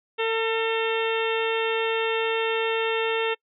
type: harmonic tone with a mistuned harmonic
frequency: 450.6 Hz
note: A4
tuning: 41 cents sharp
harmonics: 1 / 2 / 3 / 4 / 5 / 6 / 7 / 8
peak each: -24 / -31 / -33 / -34 / -35 / -31 / -36 / -37 dBFS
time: 0.18-3.35 s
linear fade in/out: 20 ms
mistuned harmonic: 5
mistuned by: -48 cents
effects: noise-tail reverb RT60 0.1 s tail -26 dB re dry